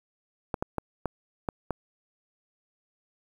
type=clicks; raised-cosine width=1 ms; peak=-14 dBFS; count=6; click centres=0.542 / 0.625 / 0.783 / 1.057 / 1.488 / 1.707 s; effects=8-bit